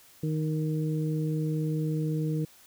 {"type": "harmonic tone", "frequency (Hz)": 155.56, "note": "D#3", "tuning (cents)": 0, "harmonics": [1, 2, 3], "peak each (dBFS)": [-27, -33, -37], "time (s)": [0.23, 2.45], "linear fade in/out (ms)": 5, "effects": ["white hiss -56 dBFS RMS until 2.66 s"]}